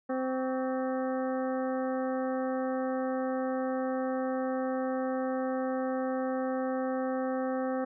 harmonic tone with a mistuned harmonic, 260 Hz, C4, 11 cents flat, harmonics 1 / 2 / 3 / 4 / 5 / 6 / 7, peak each -32 / -32 / -38 / -44 / -44 / -48 / -48 dBFS, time 0.09-7.85 s, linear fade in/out 10 ms, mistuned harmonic 4, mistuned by +140 cents, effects none

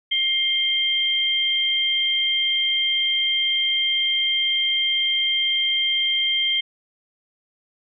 sine tone pair together, 2115 / 3169 Hz, C7 / G7, +18 / +18 cents, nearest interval perfect fifth, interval 700 cents, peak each -25 / -19 dBFS, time 0.11-6.61 s, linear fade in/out 10 ms, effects none

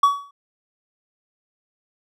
triangle tone with exponential decay, 1131 Hz, C#6, 34 cents sharp, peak -7 dBFS, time 0.03-0.31 s, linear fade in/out 5 ms, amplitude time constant 59 ms, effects none

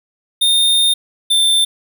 square tone pair in turn, 3643 / 3564 Hz, A#7 / A7, -41 / +22 cents, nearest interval unison, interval 37 cents, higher first, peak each -11 dBFS, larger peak neither, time 0.41-0.94 / 1.3-1.65 s, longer first, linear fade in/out 10 ms, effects none

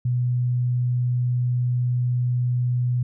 sine tone, 123.47 Hz, B2, in tune, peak -19 dBFS, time 0.05-3.03 s, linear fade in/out 5 ms, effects none

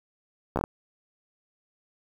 slowing click train, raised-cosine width 1 ms, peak -12 dBFS, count 5, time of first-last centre 0.56-0.639 s, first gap 13 ms, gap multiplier 1.29, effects 7-bit

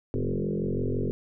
sine tone with frequency modulation, 115.4 Hz, A#2, 17 cents flat, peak -25 dBFS, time 0.14-1.11 s, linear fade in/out 0 ms, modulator 45.9 Hz, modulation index 7.5, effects none

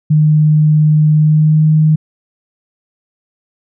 sine tone with pitch glide, 152.9 to 155.3 Hz, D#3 to D#3, -30 to -3 cents, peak -6 dBFS, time 0.1-1.96 s, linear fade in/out 10 ms, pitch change +27 cents, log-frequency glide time 1.13-1.66 s, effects none

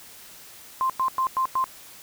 sine tone bursts, 1046.5 Hz, C6, in tune, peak -20 dBFS, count 5, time 0.81-1.641 s, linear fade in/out 0 ms, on 87 ms, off 99 ms, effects white hiss -46 dBFS RMS until 2.02 s

